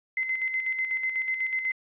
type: tone with tremolo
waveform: sine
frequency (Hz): 2058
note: C7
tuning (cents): -29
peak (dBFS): -24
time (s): 0.17-1.72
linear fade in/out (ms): 2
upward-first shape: square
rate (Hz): 8.1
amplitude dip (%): 50
effects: resampled to 8000 Hz + 11-bit